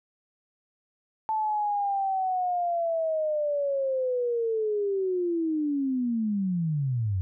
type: linear sweep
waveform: sine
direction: down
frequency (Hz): 880 to 88.6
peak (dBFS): -24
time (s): 1.29-7.21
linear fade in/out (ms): 0
effects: none